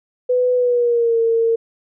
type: tone with pitch glide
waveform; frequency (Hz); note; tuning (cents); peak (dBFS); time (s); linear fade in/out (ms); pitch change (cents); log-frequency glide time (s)
sine; 498.5 to 457.1; B4 to A#4; +16 to -34; -13; 0.29-1.56; 10; -150; 0.55-1.19
effects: none